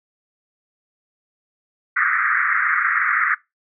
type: band-pass noise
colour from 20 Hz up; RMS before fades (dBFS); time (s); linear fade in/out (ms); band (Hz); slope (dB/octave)
pink; -19; 1.96-3.35; 10; 1200 to 2100; 96
effects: noise-tail reverb RT60 0.2 s tail -21 dB re dry